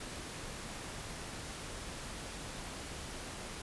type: noise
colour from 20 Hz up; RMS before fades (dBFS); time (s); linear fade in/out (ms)
pink; -44; 0-3.62; 5
effects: resampled to 24000 Hz